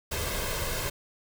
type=noise with comb filter; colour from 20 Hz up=pink; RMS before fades=-31 dBFS; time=0.11-0.9 s; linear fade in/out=10 ms; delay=1.9 ms; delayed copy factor=+0.6; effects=none

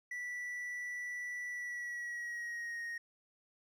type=tone with pitch glide; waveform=triangle; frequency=1962 to 1868 Hz; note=B6 to A#6; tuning=-12 to +3 cents; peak=-37 dBFS; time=0.11-2.98 s; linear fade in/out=5 ms; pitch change=-85 cents; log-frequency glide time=1.5-2.82 s; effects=none

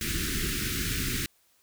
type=band-stop noise; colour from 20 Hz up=pink; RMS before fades=-30 dBFS; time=0.01-1.26 s; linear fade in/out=2 ms; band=390 to 1400 Hz; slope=48 dB/octave; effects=white hiss -66 dBFS RMS until 1.62 s

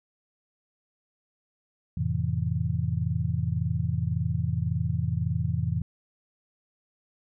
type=chord; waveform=sine; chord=F major seventh; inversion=none; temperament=just; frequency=87.31 / 109.13 / 130.96 / 163.7 Hz; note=F2 / A2 / C3 / E3; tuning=0 / -14 / +2 / -12 cents; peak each=-30 dBFS; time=1.97-5.82 s; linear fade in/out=5 ms; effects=none

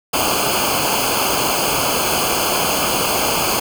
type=noise with comb filter; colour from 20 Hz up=pink; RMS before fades=-18 dBFS; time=0.13-3.6 s; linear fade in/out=10 ms; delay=0.53 ms; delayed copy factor=-0.9; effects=none

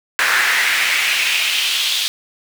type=noise with high-pass filter sweep; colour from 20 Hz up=brown; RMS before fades=-17 dBFS; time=0.19-2.08 s; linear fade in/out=0 ms; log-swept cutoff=1600 to 3600 Hz; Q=2.8; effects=none

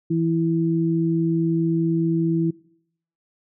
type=tone pair together; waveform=sine; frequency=164.99 / 329.6 Hz; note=E3 / E4; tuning=+2 / 0 cents; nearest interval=octave; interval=1198 cents; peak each=-21 dBFS; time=0.1-2.51 s; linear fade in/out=10 ms; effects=noise-tail reverb RT60 0.7 s tail -23 dB re dry

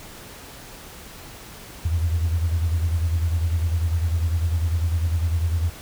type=beating tone pair; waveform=sine; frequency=82.41 / 92.41 Hz; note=E2 / F#2; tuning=0 / -2 cents; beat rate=10 Hz; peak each=-19 / -26 dBFS; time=1.85-5.7 s; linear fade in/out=5 ms; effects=tanh soft clip ceiling -13 dBFS + pink hiss -41 dBFS RMS until 5.81 s

